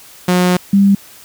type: tone pair in turn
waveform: sawtooth / sine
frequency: 180 / 198.31 Hz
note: F#3 / G3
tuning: -47 / +20 cents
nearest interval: major second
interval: 167 cents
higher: second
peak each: -6 dBFS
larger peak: neither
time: 0.28-0.57 / 0.73-0.95 s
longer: first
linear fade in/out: 5 ms
effects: white hiss -40 dBFS RMS until 1.24 s